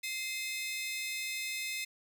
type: tone cluster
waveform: sawtooth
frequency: 2088 / 2560 / 3626 Hz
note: C7 / D#7 / A#7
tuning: -4 / +49 / -49 cents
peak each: -35 / -36 / -40 dBFS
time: 0.03-1.85 s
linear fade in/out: 10 ms
effects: none